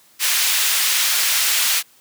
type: high-pass noise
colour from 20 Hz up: pink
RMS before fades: -18 dBFS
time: 0.19-1.83 s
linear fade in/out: 50 ms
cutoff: 2200 Hz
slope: 12 dB/octave
effects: white hiss -53 dBFS RMS until 2 s + high-pass 100 Hz 12 dB/octave